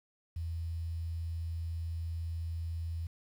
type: tone with quantisation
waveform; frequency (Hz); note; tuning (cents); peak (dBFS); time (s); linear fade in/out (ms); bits
sine; 83; E2; +12; -34; 0.36-3.07; 5; 10
effects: none